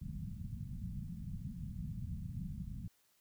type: low-pass noise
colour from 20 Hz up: white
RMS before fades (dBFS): -43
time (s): 0.01-2.88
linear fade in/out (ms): 5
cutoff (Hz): 200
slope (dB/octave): 48
effects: white hiss -73 dBFS RMS until 3.2 s